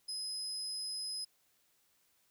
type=tone; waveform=35% pulse; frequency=5060 Hz; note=D#8; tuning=28 cents sharp; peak=-35 dBFS; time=0.08-1.25 s; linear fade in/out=10 ms; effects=white hiss -73 dBFS RMS until 2.3 s